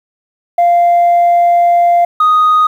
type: tone pair in turn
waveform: sine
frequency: 695 / 1244.8 Hz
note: F5 / D#6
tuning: -9 / 0 cents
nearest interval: minor seventh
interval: 1009 cents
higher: second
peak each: -4 dBFS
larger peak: neither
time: 0.58-2.05 / 2.2-2.67 s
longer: first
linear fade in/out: 5 ms
effects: tanh soft clip ceiling -4 dBFS + 7-bit